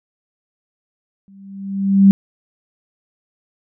sine tone with exponential growth, 196 Hz, G3, in tune, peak -3 dBFS, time 1.28-2.11 s, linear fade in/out 0 ms, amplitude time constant 180 ms, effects none

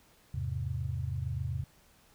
sine chord, E augmented, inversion none, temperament equal, 82.41 / 103.83 / 130.81 Hz, E2 / G#2 / B#2, 0 / 0 / 0 cents, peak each -36 / -37 / -35 dBFS, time 0.34-1.64 s, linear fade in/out 5 ms, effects pink hiss -63 dBFS RMS until 2.14 s

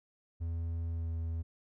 triangle tone with pitch glide, 83.3 to 82.25 Hz, E2 to E2, +19 to -3 cents, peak -31 dBFS, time 0.4-1.43 s, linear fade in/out 20 ms, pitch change -22 cents, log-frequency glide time 0.89-1.12 s, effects none

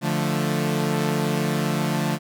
sawtooth chord, D minor, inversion none, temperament equal, 146.83 / 174.61 / 220 Hz, D3 / F3 / A3, 0 / 0 / 0 cents, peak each -21 / -22 / -22 dBFS, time 0.01-2.19 s, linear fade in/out 50 ms, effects none

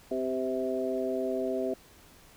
harmonic tone with a mistuned harmonic, 130 Hz, C3, 11 cents flat, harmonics 2 / 3 / 4 / 5, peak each -34 / -32 / -36 / -33 dBFS, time 0.11-1.74 s, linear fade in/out 5 ms, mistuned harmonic 4, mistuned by -22 cents, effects pink hiss -56 dBFS RMS until 2.36 s

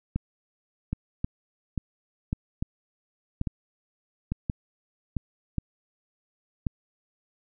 two click trains, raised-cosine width 5 ms, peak -15 / -14 dBFS, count 6 / 7, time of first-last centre 0.93-5.167 / 0.16-6.668 s, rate 1.18 / 0.922 Hz, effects none

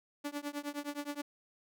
sawtooth tone with tremolo, 290 Hz, D4, 22 cents flat, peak -30 dBFS, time 0.24-1.22 s, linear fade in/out 10 ms, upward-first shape triangle, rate 9.6 Hz, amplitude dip 100%, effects none

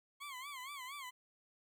20% pulse tone with vibrato, 1080 Hz, C#6, 45 cents flat, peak -40 dBFS, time 0.2-1.11 s, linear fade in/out 20 ms, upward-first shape sine, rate 4.3 Hz, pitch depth 140 cents each way, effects 13-bit

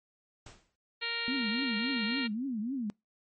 pink noise with exponential decay, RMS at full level -46 dBFS, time 0.46-0.76 s, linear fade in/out 5 ms, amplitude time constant 65 ms
harmonic tone, 466.2 Hz, A#4, in tune, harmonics 1 / 2 / 3 / 4 / 5 / 6 / 7 / 8 / 9, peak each -46 / -47 / -43 / -39 / -39 / -38 / -44 / -43 / -38 dBFS, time 1.01-2.28 s, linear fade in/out 20 ms
sine tone with vibrato, 240 Hz, B3, 49 cents flat, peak -31 dBFS, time 1.28-2.9 s, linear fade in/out 0 ms, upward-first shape triangle, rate 3.6 Hz, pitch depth 290 cents each way
effects noise-tail reverb RT60 0.2 s tail -25 dB re dry + MP3 32 kbps

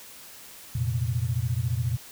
sine chord, F suspended fourth, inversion none, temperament equal, 87.31 / 116.54 / 130.81 Hz, F2 / Bb2 / C3, 0 / 0 / 0 cents, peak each -31 / -26 / -30 dBFS, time 0.75-1.97 s, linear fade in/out 5 ms, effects white hiss -46 dBFS RMS until 2.11 s

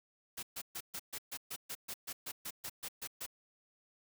white noise bursts, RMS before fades -42 dBFS, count 16, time 0.37-3.264 s, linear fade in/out 10 ms, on 59 ms, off 130 ms, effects none

